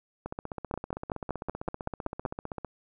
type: two click trains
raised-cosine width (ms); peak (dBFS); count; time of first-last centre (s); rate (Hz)
1; -21 / -16; 38 / 9; 0.26-2.647 / 0.74-2.252; 15.5 / 5.29
effects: none